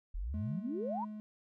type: exponential sweep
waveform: sine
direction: up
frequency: 36.71 to 1023 Hz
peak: -35 dBFS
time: 0.14-1.05 s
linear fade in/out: 10 ms
type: tone with tremolo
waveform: triangle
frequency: 212.9 Hz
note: G#3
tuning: 43 cents sharp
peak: -36 dBFS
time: 0.34-1.2 s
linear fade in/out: 0 ms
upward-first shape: sine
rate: 2.1 Hz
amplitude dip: 35%
effects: none